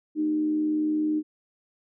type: tone with frequency modulation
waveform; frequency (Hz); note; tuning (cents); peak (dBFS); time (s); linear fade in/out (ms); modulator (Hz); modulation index
sine; 306.4; D#4; -27; -22; 0.15-1.23; 50; 82.6; 0.27
effects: none